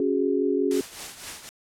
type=chord; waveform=sine; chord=C# suspended fourth; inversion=none; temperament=equal; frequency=277.2 / 370 / 415.3 Hz; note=C#4 / F#4 / G#4; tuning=0 / 0 / 0 cents; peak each=-25 dBFS; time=0-0.81 s; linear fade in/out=2 ms
type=noise with tremolo; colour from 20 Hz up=white; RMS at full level=-34 dBFS; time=0.71-1.49 s; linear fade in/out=0 ms; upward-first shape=triangle; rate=3.9 Hz; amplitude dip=70%
effects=low-pass 10000 Hz 12 dB/octave